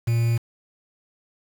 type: tone with quantisation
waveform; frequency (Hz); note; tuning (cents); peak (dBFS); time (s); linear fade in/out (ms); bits
triangle; 116.54; A#2; 0; -16; 0.07-0.38; 10; 6
effects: none